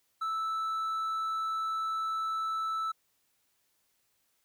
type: tone with hard clipping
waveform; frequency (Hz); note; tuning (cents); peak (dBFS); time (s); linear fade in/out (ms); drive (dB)
sine; 1315; E6; -5; -31; 0.21-2.92; 10; 3
effects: white hiss -74 dBFS RMS until 4.44 s